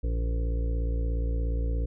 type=harmonic tone; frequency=57 Hz; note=A#1; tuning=38 cents flat; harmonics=1 / 2 / 3 / 5 / 6 / 7 / 8 / 9; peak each=-25 / -38 / -43 / -41 / -52 / -51 / -42 / -45 dBFS; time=0.03-1.86 s; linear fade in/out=10 ms; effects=none